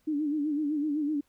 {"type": "tone with vibrato", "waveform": "sine", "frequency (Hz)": 297.8, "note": "D4", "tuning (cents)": 24, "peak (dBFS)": -26, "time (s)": [0.07, 1.21], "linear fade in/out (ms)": 10, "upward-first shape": "sine", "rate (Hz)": 7.9, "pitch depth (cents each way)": 84, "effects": ["pink hiss -71 dBFS RMS until 1.28 s"]}